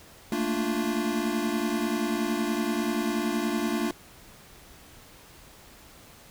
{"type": "chord", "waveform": "square", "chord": "Bb major seventh", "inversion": "third", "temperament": "equal with one note detuned", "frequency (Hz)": [220, 230.5, 293.7, 349.2], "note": ["A3", "Bb3", "D4", "F4"], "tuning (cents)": [0, -19, 0, 0], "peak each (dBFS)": -32, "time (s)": [0.32, 3.91], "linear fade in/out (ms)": 2, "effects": ["pink hiss -51 dBFS RMS until 6.3 s"]}